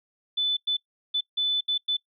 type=tone bursts at uneven times; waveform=sine; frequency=3500 Hz; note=A7; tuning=10 cents flat; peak=-22 dBFS; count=6; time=0.37-0.57 / 0.67-0.77 / 1.14-1.21 / 1.37-1.61 / 1.68-1.78 / 1.88-1.97 s; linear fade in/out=10 ms; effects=noise-tail reverb RT60 0.1 s tail -21 dB re dry